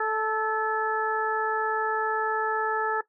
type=harmonic tone with a mistuned harmonic; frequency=437.9 Hz; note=A4; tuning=8 cents flat; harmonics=1 / 2 / 3 / 4; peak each=-29 / -29 / -29 / -29 dBFS; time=0-3.01 s; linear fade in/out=5 ms; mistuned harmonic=4; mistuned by=-27 cents; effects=noise-tail reverb RT60 0.1 s tail -17 dB re dry